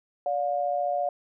sine tone pair together, 578 / 712.4 Hz, D5 / F5, -28 / +34 cents, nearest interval major third, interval 362 cents, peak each -28 / -26 dBFS, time 0.26-1.09 s, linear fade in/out 2 ms, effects none

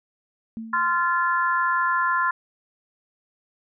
sine tone with exponential decay, 224.4 Hz, A3, 34 cents sharp, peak -28 dBFS, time 0.57-1.17 s, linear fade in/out 0 ms, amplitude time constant 130 ms
harmonic tone, 346.2 Hz, F4, 15 cents flat, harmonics 3 / 4 / 5, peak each -22 / -24 / -26 dBFS, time 0.73-2.31 s, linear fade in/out 5 ms
effects none

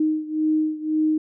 sine beating tone pair, 309.9 / 311.8 Hz, D#4 / D#4, -7 / +4 cents, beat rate 1.9 Hz, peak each -21 / -24 dBFS, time 0-1.18 s, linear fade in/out 5 ms, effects none

